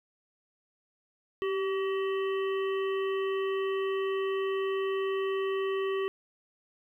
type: harmonic tone with a mistuned harmonic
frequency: 380.2 Hz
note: F#4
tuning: 47 cents sharp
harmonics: 1 / 3 / 5 / 7 / 8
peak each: -28 / -38 / -42 / -45 / -46 dBFS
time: 1.42-6.08 s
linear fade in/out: 0 ms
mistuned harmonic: 1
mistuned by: +36 cents
effects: 11-bit